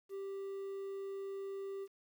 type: tone with quantisation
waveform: triangle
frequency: 392 Hz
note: G4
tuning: in tune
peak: -38 dBFS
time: 0.09-1.88 s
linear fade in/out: 50 ms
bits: 11
effects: none

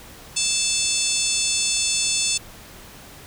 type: harmonic tone with a mistuned harmonic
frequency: 880 Hz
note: A5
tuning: in tune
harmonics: 3 / 4 / 5 / 6 / 7 / 8 / 9 / 10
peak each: -28 / -28 / -28 / -28 / -28 / -28 / -28 / -28 dBFS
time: 0.36-2.38 s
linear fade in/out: 10 ms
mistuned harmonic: 7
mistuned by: +44 cents
effects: pink hiss -43 dBFS RMS until 3.26 s

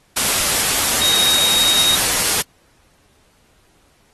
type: tone in noise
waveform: sine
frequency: 3763 Hz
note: A#7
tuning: 16 cents sharp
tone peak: -15 dBFS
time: 1.01-1.96 s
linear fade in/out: 10 ms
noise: white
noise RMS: -17 dBFS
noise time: 0.16-2.42 s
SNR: -1 dB
effects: pink hiss -57 dBFS RMS until 4.13 s + AAC 32 kbps

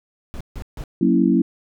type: noise bursts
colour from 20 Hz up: brown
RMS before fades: -30 dBFS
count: 3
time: 0.34-0.838 s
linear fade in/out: 0 ms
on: 66 ms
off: 150 ms
type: chord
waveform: sine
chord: F# dominant seventh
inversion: none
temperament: equal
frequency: 185 / 233.1 / 277.2 / 329.6 Hz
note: F#3 / A#3 / C#4 / E4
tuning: 0 / 0 / 0 / 0 cents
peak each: -19 dBFS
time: 1.01-1.42 s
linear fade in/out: 5 ms
effects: none

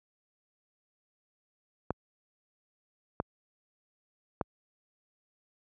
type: clicks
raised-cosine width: 1 ms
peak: -15 dBFS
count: 3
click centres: 1.906 / 3.201 / 4.412 s
effects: high-pass 60 Hz 12 dB/octave

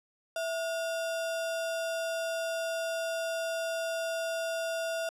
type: tone with sample-and-hold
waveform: sine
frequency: 659.3 Hz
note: E5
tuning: in tune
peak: -30 dBFS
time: 0.36-5.09 s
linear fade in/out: 2 ms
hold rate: 2100 Hz
effects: low-pass 12000 Hz 12 dB/octave

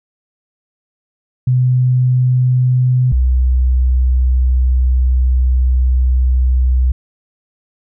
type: tone pair in turn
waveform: sine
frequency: 126.5 / 63.25 Hz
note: B2 / B1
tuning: +42 / +42 cents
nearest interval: octave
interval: 1200 cents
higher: first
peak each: -9 dBFS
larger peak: neither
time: 1.47-3.12 / 3.12-6.92 s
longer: second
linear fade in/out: 5 ms
effects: none

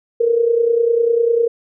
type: tone with amplitude modulation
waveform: sine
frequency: 466.3 Hz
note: A#4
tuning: 1 cent sharp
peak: -9 dBFS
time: 0.2-1.48 s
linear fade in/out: 10 ms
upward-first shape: sine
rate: 30 Hz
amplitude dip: 65%
effects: none

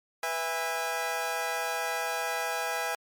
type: chord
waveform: 20% pulse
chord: E major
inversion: second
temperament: equal with one note detuned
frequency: 493.9 / 659.3 / 816.8 Hz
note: B4 / E5 / G#5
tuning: 0 / 0 / -29 cents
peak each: -31 / -29 / -27 dBFS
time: 0.23-2.95 s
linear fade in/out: 2 ms
effects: MP3 96 kbps

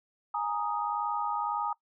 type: chord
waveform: sine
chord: Ab suspended second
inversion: none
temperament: equal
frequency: 830.6 / 932.3 / 1244.5 Hz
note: Ab5 / Bb5 / Eb6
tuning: 0 / 0 / 0 cents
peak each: -33 dBFS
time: 0.34-1.73 s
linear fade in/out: 5 ms
effects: noise-tail reverb RT60 0.1 s tail -21 dB re dry

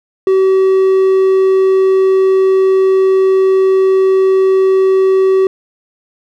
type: tone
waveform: triangle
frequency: 381.2 Hz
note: G4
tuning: 48 cents flat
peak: -5 dBFS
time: 0.27-5.47 s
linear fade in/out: 2 ms
effects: none

